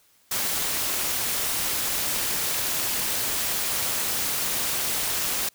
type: noise with amplitude modulation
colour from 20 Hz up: white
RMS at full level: -24 dBFS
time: 0.31-5.49 s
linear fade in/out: 5 ms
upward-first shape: sine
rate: 240 Hz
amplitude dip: 50%
effects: white hiss -61 dBFS RMS until 5.54 s